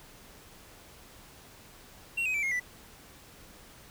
triangle tone with pitch steps, 2736 / 2523 / 2327 / 2147 / 1979.9 Hz, F7 / D#7 / D7 / C7 / B6, -36 / +23 / -17 / +44 / +4 cents, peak -26 dBFS, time 2.17-2.6 s, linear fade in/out 10 ms, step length 86 ms, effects pink hiss -53 dBFS RMS until 3.9 s

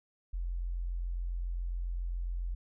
sine tone, 43.65 Hz, F1, in tune, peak -32 dBFS, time 0.33-2.55 s, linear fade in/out 10 ms, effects none

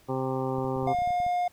harmonic tone, 131.3 Hz, C3, 6 cents sharp, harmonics 1 / 2 / 3 / 4 / 6 / 7 / 8 / 9, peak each -33 / -33 / -32 / -34 / -36 / -39 / -42 / -42 dBFS, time 0.08-0.94 s, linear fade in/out 20 ms
clicks, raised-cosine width 5 ms, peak -31 dBFS, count 12, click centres 0.584 / 0.649 / 0.764 / 0.829 / 0.866 / 0.948 / 0.988 / 1.02 / 1.075 / 1.106 / 1.202 / 1.265 s
triangle tone, 712 Hz, F5, 33 cents sharp, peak -22 dBFS, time 0.87-1.48 s, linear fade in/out 5 ms
effects pink hiss -60 dBFS RMS until 1.52 s

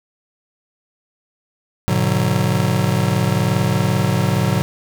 square chord, G# half-diminished seventh, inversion none, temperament just, 103.83 / 124.59 / 149.51 / 186.89 Hz, G#2 / B2 / D3 / F#3, 0 / +16 / +31 / +18 cents, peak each -22 / -21 / -22 / -21 dBFS, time 1.88-4.62 s, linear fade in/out 0 ms, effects none

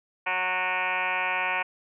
sine tone with frequency modulation, 1655 Hz, G#6, 6 cents flat, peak -24 dBFS, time 0.26-1.63 s, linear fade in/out 10 ms, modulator 184 Hz, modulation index 5.3, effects none

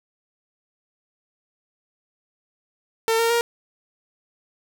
sawtooth tone with pitch steps, 451.3 / 460.5 / 469.9 Hz, A4 / A#4 / A#4, +44 / -21 / +14 cents, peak -14 dBFS, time 3.08-3.41 s, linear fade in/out 0 ms, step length 110 ms, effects none

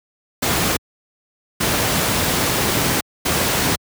pink noise bursts at uneven times, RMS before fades -18 dBFS, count 3, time 0.42-0.77 / 1.6-3.01 / 3.25-3.76 s, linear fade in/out 10 ms, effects high-pass 80 Hz 12 dB/octave

